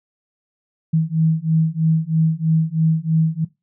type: beating tone pair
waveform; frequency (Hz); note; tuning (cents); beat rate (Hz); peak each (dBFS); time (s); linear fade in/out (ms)
sine; 158.9 / 162; D#3 / E3; +37 / -30; 3.1; -18 / -18; 0.93-3.45; 10
effects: noise-tail reverb RT60 0.2 s tail -18 dB re dry